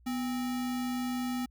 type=tone with sample-and-hold; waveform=sine; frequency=247.9 Hz; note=B3; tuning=7 cents sharp; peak=-30 dBFS; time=0.06-1.46 s; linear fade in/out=10 ms; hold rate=1050 Hz; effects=added 60 Hz sine -57 dBFS peak until 1.5 s